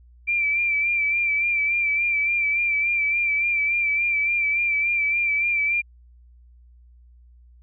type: tone with vibrato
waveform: sine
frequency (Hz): 2349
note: D7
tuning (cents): 0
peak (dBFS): -19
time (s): 0.27-5.82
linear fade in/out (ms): 20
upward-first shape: sine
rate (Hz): 3.5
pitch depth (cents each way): 41
effects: added 60 Hz sine -48 dBFS peak until 7.62 s